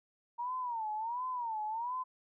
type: tone with vibrato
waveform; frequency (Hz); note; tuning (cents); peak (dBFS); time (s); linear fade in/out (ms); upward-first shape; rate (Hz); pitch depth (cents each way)
sine; 932.3; A#5; 0; -34; 0.38-2.04; 20; sine; 1.4; 160
effects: none